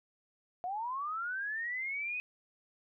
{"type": "linear sweep", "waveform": "sine", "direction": "up", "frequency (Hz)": [698.5, 2526], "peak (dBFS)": -34, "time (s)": [0.64, 2.2], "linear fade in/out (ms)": 0, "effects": []}